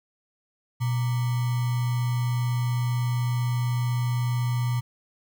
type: tone with sample-and-hold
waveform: sine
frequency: 122.1 Hz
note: B2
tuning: 19 cents flat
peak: -22 dBFS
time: 0.8-4.81 s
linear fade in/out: 20 ms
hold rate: 1050 Hz
effects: none